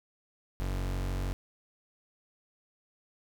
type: tone pair together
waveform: square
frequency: 46.44 / 93.2 Hz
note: F#1 / F#2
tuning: +7 / +13 cents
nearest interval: octave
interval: 1206 cents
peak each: -32 / -38 dBFS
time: 0.6-1.33 s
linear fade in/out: 0 ms
effects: none